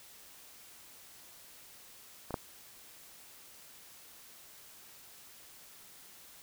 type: clicks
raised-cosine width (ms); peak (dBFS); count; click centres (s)
1; -26 / -18; 2; 2.307 / 2.342
effects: white hiss -55 dBFS RMS until 6.42 s

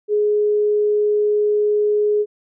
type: tone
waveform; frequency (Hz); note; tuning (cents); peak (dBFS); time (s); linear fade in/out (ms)
sine; 418.5; G#4; +13; -14; 0.08-2.26; 50
effects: none

